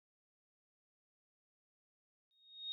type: tone with exponential growth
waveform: sine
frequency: 3729 Hz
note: A#7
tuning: in tune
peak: -37 dBFS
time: 2.31-2.72 s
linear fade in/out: 0 ms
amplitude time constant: 89 ms
effects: none